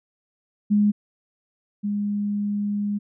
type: tone pair in turn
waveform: sine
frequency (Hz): 207.2 / 205.2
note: G#3 / G#3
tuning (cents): -4 / -21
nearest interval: unison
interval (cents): 17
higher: first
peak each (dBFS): -15 / -22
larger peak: first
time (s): 0.7-0.92 / 1.83-2.99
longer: second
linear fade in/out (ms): 20
effects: none